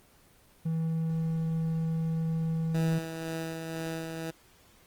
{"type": "tone", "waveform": "triangle", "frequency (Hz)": 162.3, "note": "E3", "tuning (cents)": -27, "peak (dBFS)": -25, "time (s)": [0.65, 2.99], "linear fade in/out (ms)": 10}
{"type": "tone with tremolo", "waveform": "15% pulse", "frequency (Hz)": 162.7, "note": "E3", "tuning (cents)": -22, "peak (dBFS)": -26, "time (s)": [2.74, 4.31], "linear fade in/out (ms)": 10, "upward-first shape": "sine", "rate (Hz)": 2, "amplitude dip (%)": 35}
{"effects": ["pink hiss -60 dBFS RMS until 4.86 s", "Opus 24 kbps"]}